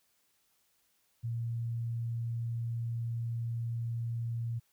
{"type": "tone", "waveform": "sine", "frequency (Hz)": 116.54, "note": "A#2", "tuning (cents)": 0, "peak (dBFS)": -32, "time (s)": [1.23, 4.6], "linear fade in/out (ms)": 20, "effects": ["white hiss -73 dBFS RMS until 4.72 s"]}